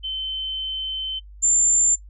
sine tone pair in turn, 3075 / 7236 Hz, G7 / A8, -34 / +48 cents, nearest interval octave + minor third, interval 1482 cents, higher second, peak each -25 / -15 dBFS, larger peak second, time 0.03-1.2 / 1.42-1.96 s, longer first, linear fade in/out 20 ms, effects noise-tail reverb RT60 0.1 s tail -23 dB re dry + added 50 Hz sine -40 dBFS peak until 2.09 s

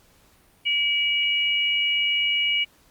sine tone pair together, 2300 / 2898 Hz, D7 / F#7, -37 / -37 cents, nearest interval major third, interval 400 cents, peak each -23 / -22 dBFS, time 0.65-2.65 s, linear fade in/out 20 ms, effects pink hiss -58 dBFS RMS until 2.9 s + Opus 48 kbps

